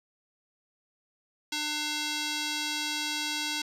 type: tone with band-pass filter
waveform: square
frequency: 300 Hz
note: D4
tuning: 37 cents sharp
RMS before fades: -32 dBFS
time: 1.52-3.62 s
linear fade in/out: 5 ms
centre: 4300 Hz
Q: 1.3
effects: none